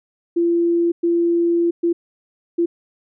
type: tone bursts at uneven times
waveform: sine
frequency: 341.1 Hz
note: F4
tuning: 41 cents flat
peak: -14 dBFS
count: 4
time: 0.36-0.92 / 1.03-1.71 / 1.83-1.93 / 2.58-2.66 s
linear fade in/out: 10 ms
effects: none